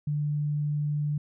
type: tone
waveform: sine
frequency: 147.9 Hz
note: D3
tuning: 13 cents sharp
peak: -25 dBFS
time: 0.07-1.18 s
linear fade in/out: 5 ms
effects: none

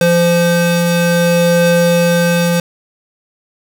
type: tone pair together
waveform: square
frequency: 172.2 / 516 Hz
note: F3 / C5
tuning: -24 / -24 cents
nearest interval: octave + perfect fifth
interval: 1900 cents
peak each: -13 dBFS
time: 0.01-2.6 s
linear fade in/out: 2 ms
effects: none

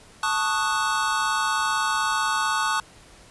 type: chord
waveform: square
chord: D# half-diminished seventh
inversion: second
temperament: equal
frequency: 880 / 1108.7 / 1244.5 / 1480 Hz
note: A5 / C#6 / D#6 / F#6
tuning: 0 / 0 / 0 / 0 cents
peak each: -28 dBFS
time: 0.23-2.8 s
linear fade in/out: 2 ms
effects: pink hiss -50 dBFS RMS until 3.3 s + resampled to 24000 Hz

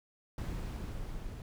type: noise with level ramp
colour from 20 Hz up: brown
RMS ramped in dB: -36 to -43 dBFS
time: 0.38-1.42 s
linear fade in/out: 2 ms
effects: none

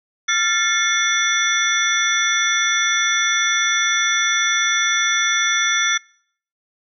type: tone cluster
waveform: sine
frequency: 1380 / 1764 / 2161 / 3475 / 5870 Hz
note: F6 / A6 / C#7 / A7 / F#8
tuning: -21 / +4 / -45 / -22 / -15 cents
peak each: -22 dBFS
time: 0.28-5.98 s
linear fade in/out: 10 ms
effects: noise-tail reverb RT60 0.6 s tail -26 dB re dry

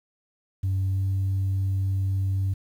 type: tone with pitch glide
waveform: sine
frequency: 95.5 to 96.28 Hz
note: G2 to G2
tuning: -45 to -31 cents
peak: -20 dBFS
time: 0.63-2.54 s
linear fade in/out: 10 ms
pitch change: +14 cents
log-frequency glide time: 0.92-0.98 s
effects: tanh soft clip ceiling -20 dBFS + 9-bit

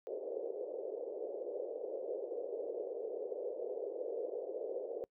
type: band-pass noise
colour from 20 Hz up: white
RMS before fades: -41 dBFS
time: 0.07-5.04 s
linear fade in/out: 0 ms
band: 400 to 540 Hz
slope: 48 dB/octave
effects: noise-tail reverb RT60 0.1 s tail -25 dB re dry

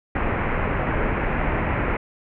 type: low-pass noise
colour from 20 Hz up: pink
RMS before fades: -23 dBFS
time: 0.15-1.97 s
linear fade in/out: 5 ms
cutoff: 2400 Hz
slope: 48 dB/octave
effects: none

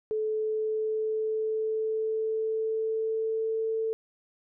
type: tone with pitch glide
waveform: sine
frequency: 433.2 to 444.9 Hz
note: A4 to A4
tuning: -27 to +19 cents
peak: -26 dBFS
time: 0.11-3.93 s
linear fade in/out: 0 ms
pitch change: +46 cents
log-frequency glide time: 0.25-3.66 s
effects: none

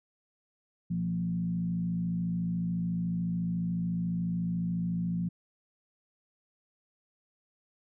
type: tone with frequency modulation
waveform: sine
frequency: 174.4 Hz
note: F3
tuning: 2 cents flat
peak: -28 dBFS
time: 0.9-5.29 s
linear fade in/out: 10 ms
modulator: 54 Hz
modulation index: 0.64
effects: none

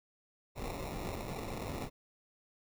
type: noise with sample-and-hold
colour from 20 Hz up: pink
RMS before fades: -40 dBFS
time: 0.55-1.9 s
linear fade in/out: 50 ms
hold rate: 1575 Hz
effects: none

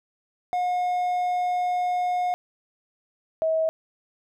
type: tone pair in turn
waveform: triangle / sine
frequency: 720 / 641.4 Hz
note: F#5 / E5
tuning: -47 / -48 cents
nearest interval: major second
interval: 201 cents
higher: first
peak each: -20 dBFS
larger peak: neither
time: 0.53-2.34 / 3.42-3.69 s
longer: first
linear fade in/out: 0 ms
effects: none

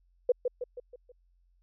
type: tone with echo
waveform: sine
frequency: 493.9 Hz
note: B4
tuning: in tune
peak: -19 dBFS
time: 0.29-0.32 s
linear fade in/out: 5 ms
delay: 160 ms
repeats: 5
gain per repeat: -6 dB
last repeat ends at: 1.12 s
effects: added 44 Hz sine -64 dBFS peak until 1.62 s

